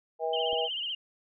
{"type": "harmonic tone", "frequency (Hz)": 160.9, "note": "E3", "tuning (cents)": -42, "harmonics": [3, 4, 5], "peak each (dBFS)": [-31, -32, -33], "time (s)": [0.19, 0.69], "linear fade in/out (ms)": 50}
{"type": "tone with vibrato", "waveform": "sine", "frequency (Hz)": 2981, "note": "F#7", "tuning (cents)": 12, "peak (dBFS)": -31, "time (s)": [0.33, 0.95], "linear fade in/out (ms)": 5, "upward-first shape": "sine", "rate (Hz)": 16, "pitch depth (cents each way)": 100}
{"type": "clicks", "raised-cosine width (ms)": 2, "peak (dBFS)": [-34, -38], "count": 2, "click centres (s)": [0.53, 0.533]}
{"effects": []}